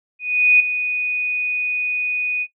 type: tone with ADSR envelope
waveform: sine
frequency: 2480 Hz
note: D#7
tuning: 6 cents flat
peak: -8 dBFS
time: 0.19-2.47 s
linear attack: 410 ms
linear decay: 5 ms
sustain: -11 dB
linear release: 52 ms
effects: noise-tail reverb RT60 0.1 s tail -17 dB re dry